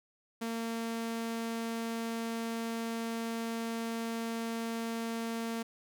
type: tone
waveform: sawtooth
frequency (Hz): 228.7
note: A#3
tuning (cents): -33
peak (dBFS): -30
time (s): 0.41-5.63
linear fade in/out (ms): 10
effects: none